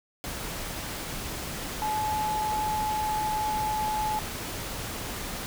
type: tone in noise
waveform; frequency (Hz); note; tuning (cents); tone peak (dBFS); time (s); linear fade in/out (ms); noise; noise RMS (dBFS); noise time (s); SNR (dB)
sine; 856; A5; -48; -26; 1.82-4.19; 0; pink; -35; 0.24-5.46; +6
effects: none